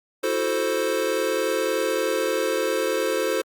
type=chord; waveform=square; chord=F# half-diminished seventh; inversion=third; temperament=equal; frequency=329.6 / 370 / 440 / 523.3 Hz; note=E4 / F#4 / A4 / C5; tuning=0 / 0 / 0 / 0 cents; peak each=-31 / -30 / -27 / -26 dBFS; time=0.23-3.42 s; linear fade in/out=10 ms; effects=Opus 48 kbps